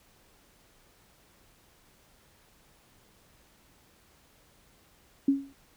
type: tone with exponential decay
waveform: sine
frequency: 275.9 Hz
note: C#4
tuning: 8 cents flat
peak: -17 dBFS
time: 5.28-5.53 s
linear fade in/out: 5 ms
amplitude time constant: 54 ms
effects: pink hiss -62 dBFS RMS until 5.76 s